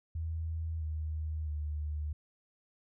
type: tone with pitch steps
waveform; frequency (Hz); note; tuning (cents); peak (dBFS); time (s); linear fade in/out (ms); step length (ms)
sine; 81 / 77.93 / 74.97; E2 / D#2 / D2; -30 / +3 / +36; -33; 0.15-2.13; 5; 660
effects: none